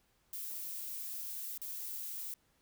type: noise with dropouts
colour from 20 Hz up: violet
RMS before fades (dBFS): -42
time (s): 0.33-2.34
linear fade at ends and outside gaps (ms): 1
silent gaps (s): 1.577-1.616
effects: pink hiss -73 dBFS RMS until 2.61 s